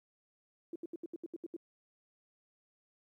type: tone bursts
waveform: sine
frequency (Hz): 336.9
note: E4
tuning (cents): +38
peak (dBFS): -38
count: 9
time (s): 0.73-1.564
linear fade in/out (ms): 2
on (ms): 26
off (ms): 75
effects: high-pass 200 Hz 12 dB/octave + 13-bit